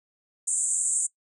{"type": "band-pass noise", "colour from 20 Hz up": "white", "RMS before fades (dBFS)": -26, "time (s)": [0.47, 1.07], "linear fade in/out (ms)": 10, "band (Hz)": [7100, 8900], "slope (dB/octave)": 96, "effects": ["noise-tail reverb RT60 0.1 s tail -20 dB re dry"]}